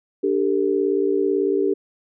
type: chord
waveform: sine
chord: D suspended fourth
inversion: none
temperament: equal with one note detuned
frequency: 293.7 / 392 / 450 Hz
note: D4 / G4 / A4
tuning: 0 / 0 / +39 cents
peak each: -24 / -19 / -24 dBFS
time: 0.23-1.74 s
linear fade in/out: 10 ms
effects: none